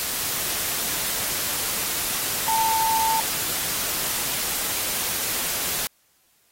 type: tone in noise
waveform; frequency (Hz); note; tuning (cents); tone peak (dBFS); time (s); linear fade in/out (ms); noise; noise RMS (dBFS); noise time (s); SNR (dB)
sine; 893; A5; +25; -20; 2.48-3.2; 0; white; -26; 0-5.87; +3
effects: white hiss -63 dBFS RMS until 6.51 s + AAC 48 kbps